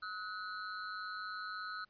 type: ring-modulated tone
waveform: square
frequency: 1379 Hz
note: F6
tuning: 22 cents flat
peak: -38 dBFS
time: 0.02-1.85 s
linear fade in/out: 10 ms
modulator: 98.3 Hz
effects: pink hiss -74 dBFS RMS until 1.89 s + resampled to 11025 Hz